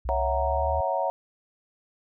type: exponential sweep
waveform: sine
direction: up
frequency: 61 to 77 Hz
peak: -28 dBFS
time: 0.05-0.81 s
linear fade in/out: 5 ms
type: chord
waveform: sine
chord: F# dominant seventh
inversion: second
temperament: equal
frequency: 554.4 / 659.3 / 740 / 932.3 Hz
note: C#5 / E5 / F#5 / A#5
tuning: 0 / 0 / 0 / 0 cents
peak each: -29 dBFS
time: 0.09-1.1 s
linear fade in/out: 0 ms
effects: none